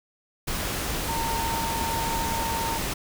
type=tone in noise; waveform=sine; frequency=913 Hz; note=A#5; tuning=36 cents flat; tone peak=-28 dBFS; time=1.08-2.78 s; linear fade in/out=10 ms; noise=pink; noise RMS=-29 dBFS; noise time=0.47-2.94 s; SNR=-2 dB; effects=none